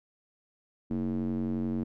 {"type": "tone with band-pass filter", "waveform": "square", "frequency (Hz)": 45.71, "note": "F#1", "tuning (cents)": -20, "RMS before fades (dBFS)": -31, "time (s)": [0.9, 1.84], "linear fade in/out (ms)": 10, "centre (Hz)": 260, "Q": 4.3, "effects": []}